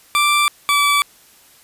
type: tone pair in turn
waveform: 20% pulse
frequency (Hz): 1174.7 / 1153.2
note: D6 / D6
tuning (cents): 0 / -32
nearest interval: unison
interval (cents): 32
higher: first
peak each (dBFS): -8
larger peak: neither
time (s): 0.15-0.48 / 0.69-1.02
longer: neither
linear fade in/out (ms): 0
effects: white hiss -49 dBFS RMS until 1.63 s + resampled to 32000 Hz